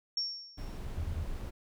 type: tone with exponential decay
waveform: sine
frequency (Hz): 5490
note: F8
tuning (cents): -31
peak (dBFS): -28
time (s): 0.17-0.77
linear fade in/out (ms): 2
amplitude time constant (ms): 130
type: noise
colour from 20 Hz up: brown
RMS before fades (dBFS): -39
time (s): 0.57-1.51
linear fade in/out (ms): 20
type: tone bursts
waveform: sine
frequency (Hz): 81.2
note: E2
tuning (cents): -26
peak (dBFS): -31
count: 3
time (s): 0.97-1.235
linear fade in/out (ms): 5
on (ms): 69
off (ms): 29
effects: none